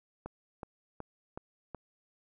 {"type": "click train", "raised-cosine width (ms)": 1, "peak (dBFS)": -26, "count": 5, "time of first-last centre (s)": [0.26, 1.747], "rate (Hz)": 2.69, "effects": []}